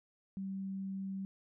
sine tone, 193.2 Hz, G3, 25 cents flat, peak -37 dBFS, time 0.37-1.25 s, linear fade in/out 0 ms, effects none

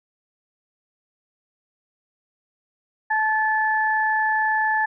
sine tone pair together, 869 / 1738 Hz, A5 / A6, -22 / -22 cents, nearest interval octave, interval 1200 cents, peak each -21 / -21 dBFS, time 3.1-4.86 s, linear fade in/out 10 ms, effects none

